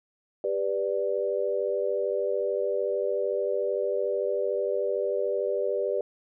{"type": "chord", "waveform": "sine", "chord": "G major", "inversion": "none", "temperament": "equal with one note detuned", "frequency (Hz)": [396.3, 493.9, 587.3], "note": ["G4", "B4", "D5"], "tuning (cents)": [19, 0, 0], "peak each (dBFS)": -29, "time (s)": [0.44, 6.01], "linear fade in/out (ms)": 2, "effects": []}